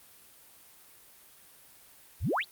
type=exponential sweep; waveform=sine; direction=up; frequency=52 to 4778 Hz; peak=-26 dBFS; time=2.2-2.45 s; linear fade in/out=50 ms; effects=white hiss -56 dBFS RMS until 2.51 s + Opus 32 kbps